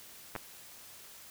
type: clicks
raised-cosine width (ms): 0.5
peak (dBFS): -22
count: 2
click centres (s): 0.353 / 0.362
effects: white hiss -52 dBFS RMS until 1.3 s